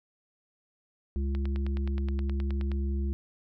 harmonic tone, 68.7 Hz, C#2, 15 cents flat, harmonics 1 / 3 / 5, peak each -27 / -37 / -41 dBFS, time 1.16-3.13 s, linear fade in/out 0 ms
click train, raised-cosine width 0.3 ms, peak -26 dBFS, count 14, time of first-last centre 1.35-2.717 s, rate 9.51 Hz
effects none

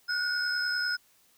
sine tone cluster, 1451 / 1521 / 5130 Hz, F#6 / F#6 / E8, -34 / +47 / -48 cents, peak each -28 / -34 / -30 dBFS, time 0.08-0.97 s, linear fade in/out 20 ms, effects tanh soft clip ceiling -22 dBFS + white hiss -64 dBFS RMS until 1.37 s

